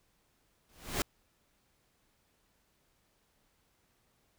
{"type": "noise with exponential growth", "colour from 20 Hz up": "pink", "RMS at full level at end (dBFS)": -28, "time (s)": [0.69, 1.02], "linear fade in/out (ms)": 2, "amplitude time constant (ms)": 70, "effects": ["pink hiss -73 dBFS RMS until 4.38 s"]}